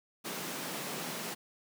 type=high-pass noise; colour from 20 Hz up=pink; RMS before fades=-39 dBFS; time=0.24-1.35 s; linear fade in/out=20 ms; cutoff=150 Hz; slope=48 dB/octave; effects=none